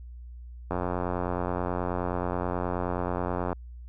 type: click train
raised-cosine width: 1 ms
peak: -15 dBFS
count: 253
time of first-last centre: 0.71-3.529 s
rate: 89.4 Hz
effects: added 60 Hz sine -40 dBFS peak until 3.88 s